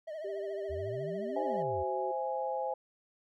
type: tone with vibrato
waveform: triangle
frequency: 622.3 Hz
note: D#5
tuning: in tune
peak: -36 dBFS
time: 0.07-1.63 s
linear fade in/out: 10 ms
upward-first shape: triangle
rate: 14 Hz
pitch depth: 100 cents each way
type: tone with pitch glide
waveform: sine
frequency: 394.6 to 377 Hz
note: G4 to F#4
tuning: +11 to +32 cents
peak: -37 dBFS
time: 0.24-2.12 s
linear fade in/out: 10 ms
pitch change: -79 cents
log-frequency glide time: 1.68-1.88 s
type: exponential two-way sweep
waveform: sine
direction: up then down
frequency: 73.5 to 322.7 to 73.5 Hz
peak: -39 dBFS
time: 0.69-1.84 s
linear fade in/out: 20 ms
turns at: 1.43 s
type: chord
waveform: sine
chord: C augmented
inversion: none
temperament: equal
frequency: 523.3 / 659.3 / 830.6 Hz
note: C5 / E5 / G#5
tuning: 0 / 0 / 0 cents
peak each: -35 / -39 / -35 dBFS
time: 1.36-2.74 s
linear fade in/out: 5 ms
effects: none